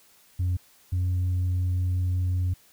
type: tone pair in turn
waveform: sine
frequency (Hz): 90.2 / 90.54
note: F#2 / F#2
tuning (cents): -44 / -37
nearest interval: unison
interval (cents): 7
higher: second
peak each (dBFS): -20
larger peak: neither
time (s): 0.39-0.57 / 0.92-2.54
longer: second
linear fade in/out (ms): 10
effects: tanh soft clip ceiling -21 dBFS + white hiss -58 dBFS RMS until 2.72 s